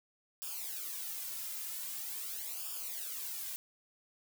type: noise with flanger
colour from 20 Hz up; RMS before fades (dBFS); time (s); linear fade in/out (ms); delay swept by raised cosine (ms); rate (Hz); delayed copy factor
blue; -41; 0.42-3.56; 0; 0.49 to 2.69; 0.44; -1
effects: none